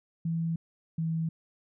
sine tone pair in turn, 165.1 / 162.55 Hz, E3 / E3, +3 / -24 cents, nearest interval unison, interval 27 cents, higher first, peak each -27 dBFS, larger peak neither, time 0.25-0.56 / 0.98-1.29 s, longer neither, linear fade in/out 5 ms, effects none

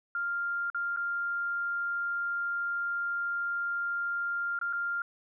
sine tone with dropouts, 1396.9 Hz, F6, in tune, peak -29 dBFS, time 0.15-5.02 s, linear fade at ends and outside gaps 2 ms, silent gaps 0.701-0.746 / 0.963-0.971 / 4.59-4.613 / 4.728-4.732 s, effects none

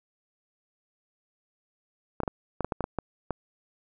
clicks, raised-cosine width 1 ms, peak -14 dBFS, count 10, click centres 2.203 / 2.234 / 2.278 / 2.607 / 2.646 / 2.722 / 2.807 / 2.841 / 2.987 / 3.307 s, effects none

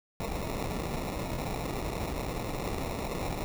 pink noise with sample-and-hold, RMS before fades -34 dBFS, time 0.2-3.44 s, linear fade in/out 0 ms, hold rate 1575 Hz, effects none

